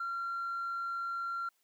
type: tone with tanh clipping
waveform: triangle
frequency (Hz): 1374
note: F6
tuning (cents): -29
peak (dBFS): -34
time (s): 0-1.49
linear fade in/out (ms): 5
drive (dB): 5
effects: white hiss -75 dBFS RMS until 1.63 s + high-pass 300 Hz 12 dB/octave